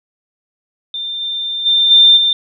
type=tone with level steps; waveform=sine; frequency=3589 Hz; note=A7; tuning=34 cents sharp; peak=-20 / -18 / -9 / -4 / -10 dBFS; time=0.94-2.33 s; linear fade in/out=2 ms; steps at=1.2 / 1.65 / 1.9 / 2.16 s; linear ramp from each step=20 ms; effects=none